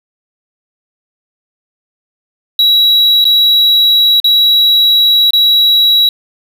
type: tone with dropouts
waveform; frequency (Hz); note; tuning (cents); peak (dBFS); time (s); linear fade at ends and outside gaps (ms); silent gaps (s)
triangle; 3887; B7; -28; -4; 2.59-6.09; 2; 3.243-3.252 / 4.201-4.243 / 5.307-5.333
effects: none